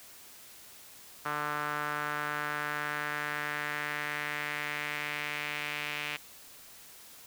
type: tone with band-pass filter sweep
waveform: sawtooth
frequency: 148.4 Hz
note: D3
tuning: 18 cents sharp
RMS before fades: -35 dBFS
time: 1.25-6.17 s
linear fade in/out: 10 ms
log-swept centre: 1300 to 2500 Hz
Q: 2.7
effects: white hiss -52 dBFS RMS until 7.26 s